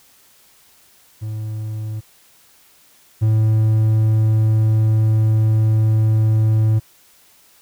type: tone pair in turn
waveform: triangle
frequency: 108.4 / 109.41 Hz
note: A2 / A2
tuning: -25 / -9 cents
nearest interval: unison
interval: 16 cents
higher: second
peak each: -21 / -10 dBFS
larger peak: second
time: 1.21-2.01 / 3.21-6.8 s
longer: second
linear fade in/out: 20 ms
effects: white hiss -52 dBFS RMS until 7.61 s